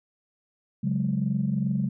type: chord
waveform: sine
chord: C# suspended fourth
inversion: none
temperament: equal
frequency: 138.59 / 185 / 207.7 Hz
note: C#3 / F#3 / G#3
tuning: 0 / 0 / 0 cents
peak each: -27 dBFS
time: 0.83-1.89 s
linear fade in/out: 10 ms
effects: tanh soft clip ceiling -14 dBFS